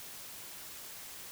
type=silence; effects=white hiss -47 dBFS RMS until 1.31 s